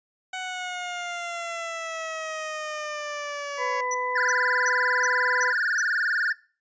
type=exponential sweep; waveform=15% pulse; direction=down; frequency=748 to 556 Hz; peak=-24 dBFS; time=0.33-3.81 s; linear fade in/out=5 ms
type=harmonic tone; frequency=500 Hz; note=B4; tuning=21 cents sharp; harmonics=1 / 2 / 4; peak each=-31 / -28 / -31 dBFS; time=3.57-5.54 s; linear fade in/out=50 ms
type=tone bursts; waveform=sine; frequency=5920 Hz; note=F#8; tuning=in tune; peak=-28 dBFS; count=6; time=3.91-5.814 s; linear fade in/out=5 ms; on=34 ms; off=340 ms
type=tone with vibrato; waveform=triangle; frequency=1600 Hz; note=G6; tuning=35 cents sharp; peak=-20 dBFS; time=4.15-6.33 s; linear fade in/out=10 ms; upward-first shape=sine; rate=20 Hz; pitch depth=220 cents each way
effects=noise-tail reverb RT60 0.4 s tail -22 dB re dry + resampled to 16000 Hz